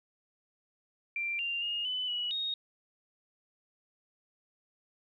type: tone with pitch steps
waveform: sine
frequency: 2362 / 2785 / 2847 / 3007 / 2929 / 3734 Hz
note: D7 / F7 / F7 / F#7 / F#7 / A#7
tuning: +9 / -5 / +33 / +27 / -18 / +2 cents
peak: -31 dBFS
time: 1.16-2.54 s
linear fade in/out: 2 ms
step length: 230 ms
effects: 12-bit